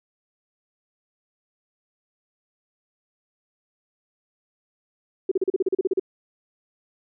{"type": "tone bursts", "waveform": "sine", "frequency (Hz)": 378, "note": "F#4", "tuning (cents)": 37, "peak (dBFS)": -17, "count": 12, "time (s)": [5.29, 5.997], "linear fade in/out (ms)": 5, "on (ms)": 25, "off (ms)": 37, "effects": []}